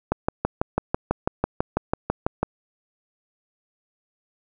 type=click train; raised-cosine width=1 ms; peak=-6 dBFS; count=15; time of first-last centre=0.12-2.43 s; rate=6.06 Hz; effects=none